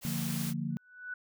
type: noise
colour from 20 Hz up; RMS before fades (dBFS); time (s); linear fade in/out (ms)
white; -40; 0.01-0.54; 50
type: chord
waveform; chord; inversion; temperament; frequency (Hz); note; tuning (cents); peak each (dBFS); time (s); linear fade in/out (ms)
sine; Bb major; first; equal with one note detuned; 146.83 / 174.61 / 229.3; D3 / F3 / Bb3; 0 / 0 / -28; -36; 0.05-0.77; 0
type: tone with exponential growth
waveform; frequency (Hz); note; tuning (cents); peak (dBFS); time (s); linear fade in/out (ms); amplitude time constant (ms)
sine; 1485; F#6; +6; -34; 0.7-1.14; 5; 95
effects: none